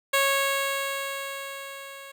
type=tone with level ramp; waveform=10% pulse; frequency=550 Hz; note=C#5; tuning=14 cents flat; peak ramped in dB=-11 to -33 dBFS; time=0.13-2.12 s; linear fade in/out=10 ms; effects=none